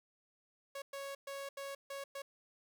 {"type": "tone bursts at uneven times", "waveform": "sawtooth", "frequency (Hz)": 554, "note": "C#5", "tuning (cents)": -1, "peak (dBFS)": -38, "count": 6, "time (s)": [[0.75, 0.82], [0.93, 1.15], [1.27, 1.49], [1.57, 1.75], [1.9, 2.04], [2.15, 2.22]], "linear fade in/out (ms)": 5, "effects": []}